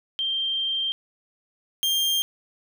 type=tone pair in turn; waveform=sine / 40% pulse; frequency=3163 / 3191 Hz; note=G7 / G7; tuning=+15 / +30 cents; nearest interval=unison; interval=15 cents; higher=second; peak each=-23 / -20 dBFS; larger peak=second; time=0.19-0.92 / 1.83-2.22 s; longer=first; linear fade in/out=0 ms; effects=none